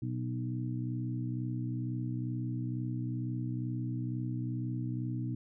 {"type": "harmonic tone with a mistuned harmonic", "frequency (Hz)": 62.2, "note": "B1", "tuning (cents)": 13, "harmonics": [2, 3, 4, 5], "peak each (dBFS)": [-34, -44, -40, -41], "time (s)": [0.02, 5.35], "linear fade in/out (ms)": 5, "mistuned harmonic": 2, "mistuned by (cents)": -20, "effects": []}